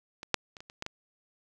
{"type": "clicks", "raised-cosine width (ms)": 0.2, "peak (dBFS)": [-23, -6, -28, -28, -30, -18, -18], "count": 7, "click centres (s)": [0.231, 0.343, 0.568, 0.605, 0.699, 0.824, 0.864], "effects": []}